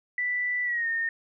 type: tone with pitch glide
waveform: sine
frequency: 1975.5 to 1832.6 Hz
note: B6 to A#6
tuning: 0 to -30 cents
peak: -25 dBFS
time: 0.18-1.09 s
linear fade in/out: 2 ms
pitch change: -130 cents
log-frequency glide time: 0.64-0.87 s
effects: none